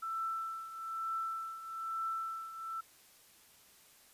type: tone with tremolo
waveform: sine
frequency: 1331 Hz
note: E6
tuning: 16 cents sharp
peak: -33 dBFS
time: 0.02-2.81 s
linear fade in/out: 10 ms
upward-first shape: triangle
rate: 1.1 Hz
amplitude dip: 75%
effects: white hiss -62 dBFS RMS until 4.13 s + resampled to 32000 Hz